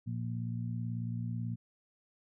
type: harmonic tone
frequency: 58.27 Hz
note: A#1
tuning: in tune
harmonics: 2 / 3 / 4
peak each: -35 / -41 / -42 dBFS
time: 0.06-1.56 s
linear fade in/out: 20 ms
effects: none